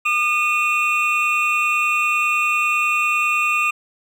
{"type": "tone cluster", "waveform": "triangle", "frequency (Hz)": [1213, 2477, 2695], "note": ["D#6", "D#7", "E7"], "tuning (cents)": [-44, -8, 38], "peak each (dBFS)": -19, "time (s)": [0.05, 3.71], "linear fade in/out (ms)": 10, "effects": []}